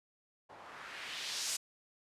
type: noise with low-pass filter sweep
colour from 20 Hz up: blue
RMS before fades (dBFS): -42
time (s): 0.49-1.57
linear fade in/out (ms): 10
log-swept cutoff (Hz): 730 to 7500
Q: 1.4
effects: resampled to 32000 Hz